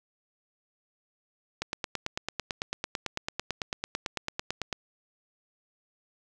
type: click train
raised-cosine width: 0.2 ms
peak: -13 dBFS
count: 29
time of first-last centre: 1.62-4.728 s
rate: 9.01 Hz
effects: none